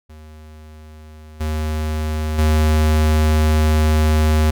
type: tone with level steps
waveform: square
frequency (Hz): 77.4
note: D#2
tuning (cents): -9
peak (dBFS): -38 / -20 / -13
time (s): 0.09-4.51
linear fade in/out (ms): 10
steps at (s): 1.4 / 2.38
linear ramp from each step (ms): 10
effects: none